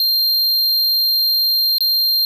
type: tone with dropouts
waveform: square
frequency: 4186 Hz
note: C8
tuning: in tune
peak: -14 dBFS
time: 0-2.25 s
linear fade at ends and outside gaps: 1 ms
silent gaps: 1.783-1.806 s
effects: none